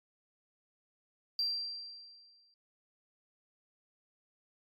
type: tone with exponential decay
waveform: sine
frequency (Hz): 4718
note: D8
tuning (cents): +7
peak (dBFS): -27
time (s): 1.39-2.54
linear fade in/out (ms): 1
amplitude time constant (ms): 250
effects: tanh soft clip ceiling -25 dBFS + MP3 64 kbps